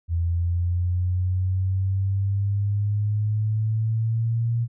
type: exponential sweep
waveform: sine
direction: up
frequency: 83.9 to 117.9 Hz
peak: -20 dBFS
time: 0.08-4.68 s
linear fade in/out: 50 ms
effects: none